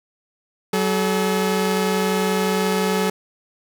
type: tone pair together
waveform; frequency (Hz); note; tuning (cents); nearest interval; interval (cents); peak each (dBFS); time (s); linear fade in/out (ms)
sawtooth; 188.8 / 429; F#3 / A4; +35 / -44; octave + major second; 1421; -17; 0.73-3.1; 5
effects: none